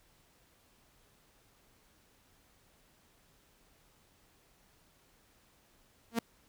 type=tone with exponential growth; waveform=sawtooth; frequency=230.9 Hz; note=A#3; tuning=16 cents flat; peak=-22 dBFS; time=6.11-6.19 s; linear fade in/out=5 ms; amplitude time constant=16 ms; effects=pink hiss -67 dBFS RMS until 6.48 s